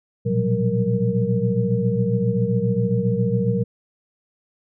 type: tone cluster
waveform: sine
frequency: 116 / 123.4 / 179.1 / 193.3 / 467.5 Hz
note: A#2 / B2 / F3 / G3 / A#4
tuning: -8 / -1 / +44 / -24 / +5 cents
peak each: -24 dBFS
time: 0.25-3.64 s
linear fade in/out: 20 ms
effects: none